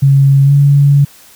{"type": "tone with pitch glide", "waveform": "sine", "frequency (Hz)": [137.9, 141.86], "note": ["C#3", "C#3"], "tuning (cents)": [-9, 40], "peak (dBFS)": -4, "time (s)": [0.02, 1.05], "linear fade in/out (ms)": 10, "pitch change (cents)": 49, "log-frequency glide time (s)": [0.44, 0.52], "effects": ["white hiss -41 dBFS RMS until 1.35 s"]}